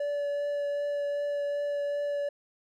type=tone with vibrato; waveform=triangle; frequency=576 Hz; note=D5; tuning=34 cents flat; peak=-26 dBFS; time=0-2.29 s; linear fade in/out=5 ms; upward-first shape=triangle; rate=2.6 Hz; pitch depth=11 cents each way; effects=none